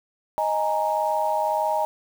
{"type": "chord", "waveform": "sine", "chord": "D# suspended fourth", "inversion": "none", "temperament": "equal", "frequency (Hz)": [622.3, 830.6, 932.3], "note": ["D#5", "G#5", "A#5"], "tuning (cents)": [0, 0, 0], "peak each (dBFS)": -25, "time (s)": [0.38, 1.85], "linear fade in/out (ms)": 0, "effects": ["7-bit"]}